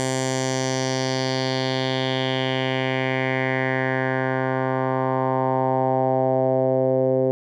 10% pulse tone with low-pass filter sweep, 130.81 Hz, C3, in tune, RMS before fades -22 dBFS, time 0-7.31 s, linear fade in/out 0 ms, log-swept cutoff 7900 to 480 Hz, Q 3.2, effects none

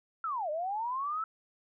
sine linear two-way sweep, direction down then up, 1375 to 586 to 1329 Hz, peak -31 dBFS, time 0.24-1.24 s, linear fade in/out 2 ms, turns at 0.5 s, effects none

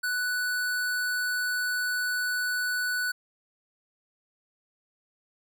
square tone, 1485 Hz, F#6, 6 cents sharp, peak -27 dBFS, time 0.03-3.12 s, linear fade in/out 10 ms, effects none

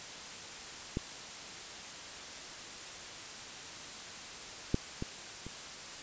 clicks, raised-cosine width 3 ms, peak -19 / -14 / -22 / -30 dBFS, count 4, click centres 0.971 / 4.744 / 5.024 / 5.466 s, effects white hiss -45 dBFS RMS until 6.02 s + resampled to 16000 Hz

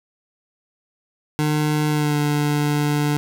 25% pulse tone with pitch glide, 151.2 to 147.41 Hz, D#3 to D3, -49 to +7 cents, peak -14 dBFS, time 1.39-3.17 s, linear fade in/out 0 ms, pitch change -44 cents, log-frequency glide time 1.9-2.17 s, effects none

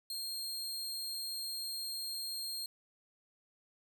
sawtooth tone, 4219 Hz, C8, 14 cents sharp, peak -35 dBFS, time 0.1-2.66 s, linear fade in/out 2 ms, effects none

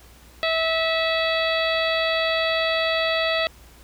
harmonic tone with a mistuned harmonic, 650 Hz, E5, 24 cents flat, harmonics 1 / 2 / 3 / 4 / 5 / 6 / 7, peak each -23 / -29 / -27 / -29 / -29 / -30 / -34 dBFS, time 0.43-3.47 s, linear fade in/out 0 ms, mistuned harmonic 5, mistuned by +59 cents, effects added 60 Hz sine -49 dBFS peak until 3.83 s + pink hiss -51 dBFS RMS until 3.83 s

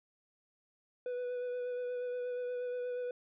triangle tone with vibrato, 493.9 Hz, B4, in tune, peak -33 dBFS, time 1.06-3.11 s, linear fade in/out 2 ms, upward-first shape sine, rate 8.4 Hz, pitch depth 15 cents each way, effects resampled to 8000 Hz

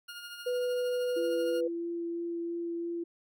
20% pulse tone with tremolo, 1420 Hz, F6, 28 cents sharp, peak -35 dBFS, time 0.08-1.61 s, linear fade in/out 10 ms, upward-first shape triangle, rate 13 Hz, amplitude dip 50%
sine tone, 495 Hz, B4, 4 cents sharp, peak -28 dBFS, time 0.46-1.68 s, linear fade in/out 10 ms
sine tone with vibrato, 340 Hz, F4, 46 cents flat, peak -32 dBFS, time 1.16-3.04 s, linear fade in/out 10 ms, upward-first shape sine, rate 3 Hz, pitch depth 8 cents each way
effects none

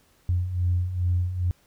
sine beating tone pair, 87.31 / 89.71 Hz, F2 / F2, 0 / +47 cents, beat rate 2.4 Hz, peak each -28 / -22 dBFS, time 0.29-1.51 s, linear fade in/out 0 ms, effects tanh soft clip ceiling -14 dBFS + pink hiss -62 dBFS RMS until 1.66 s

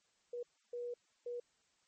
sine tone bursts at uneven times, 483 Hz, B4, 39 cents flat, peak -39 dBFS, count 3, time 0.33-0.43 / 0.73-0.94 / 1.26-1.4 s, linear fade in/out 5 ms, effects white hiss -75 dBFS RMS until 1.87 s + MP3 32 kbps

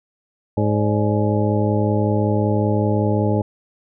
harmonic tone with a mistuned harmonic, 105.3 Hz, G#2, 24 cents sharp, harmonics 1 / 2 / 3 / 4 / 5 / 6 / 8, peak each -19 / -22 / -24 / -25 / -26 / -27 / -28 dBFS, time 0.57-3.42 s, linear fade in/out 5 ms, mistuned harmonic 6, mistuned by -98 cents, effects none

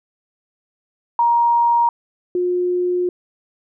sine tone pair in turn, 942 / 358 Hz, A#5 / F4, +18 / +43 cents, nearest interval octave + perfect fourth, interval 1675 cents, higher first, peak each -12 / -16 dBFS, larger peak first, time 1.19-1.89 / 2.35-3.09 s, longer second, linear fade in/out 2 ms, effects none

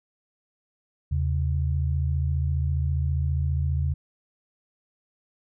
sine tone pair together, 79.57 / 134.4 Hz, D#2 / C3, +39 / +47 cents, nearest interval major sixth, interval 908 cents, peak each -23 / -27 dBFS, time 1.11-3.94 s, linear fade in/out 10 ms, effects none

